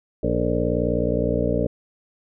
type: harmonic tone with a mistuned harmonic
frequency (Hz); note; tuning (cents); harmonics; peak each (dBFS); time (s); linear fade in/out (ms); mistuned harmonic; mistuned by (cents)
59.4; A#1; +33; 1 / 2 / 3 / 4 / 5 / 7 / 8 / 9 / 10; -28 / -28 / -28 / -28 / -28 / -28 / -28 / -28 / -28; 0.23-1.67; 5; 7; +69
effects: none